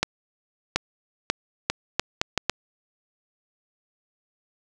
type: accelerating click train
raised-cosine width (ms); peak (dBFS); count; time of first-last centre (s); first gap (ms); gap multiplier
0.2; -3; 8; 0.03-2.497; 730; 0.74
effects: none